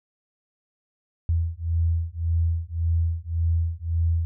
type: beating tone pair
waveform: sine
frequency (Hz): 82.41 / 84.21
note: E2 / E2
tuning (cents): 0 / +37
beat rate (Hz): 1.8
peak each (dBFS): -24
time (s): 1.29-4.25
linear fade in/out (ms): 0
effects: none